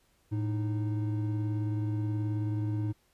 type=tone pair together; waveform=triangle; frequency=109.2 / 308.9 Hz; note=A2 / D#4; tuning=-13 / -12 cents; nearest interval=octave + tritone; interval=1801 cents; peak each=-27 / -34 dBFS; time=0.31-2.93 s; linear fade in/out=20 ms; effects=pink hiss -69 dBFS RMS until 3.13 s + resampled to 32000 Hz